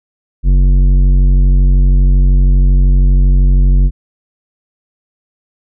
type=tone with tanh clipping; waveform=sine; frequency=46.37 Hz; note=F#1; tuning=5 cents sharp; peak=-7 dBFS; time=0.43-3.91 s; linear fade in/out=50 ms; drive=11 dB; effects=none